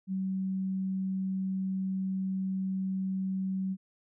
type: tone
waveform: sine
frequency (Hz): 190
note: F#3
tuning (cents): +46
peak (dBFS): -29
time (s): 0.07-3.77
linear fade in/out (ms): 50
effects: none